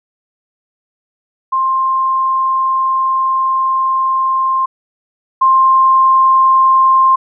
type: tone pair in turn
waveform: sine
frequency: 1055 / 1055 Hz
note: C6 / C6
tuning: +14 / +14 cents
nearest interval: unison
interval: 0 cents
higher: neither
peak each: -11 / -6 dBFS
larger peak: second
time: 1.52-4.66 / 5.41-7.16 s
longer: first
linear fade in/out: 10 ms
effects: none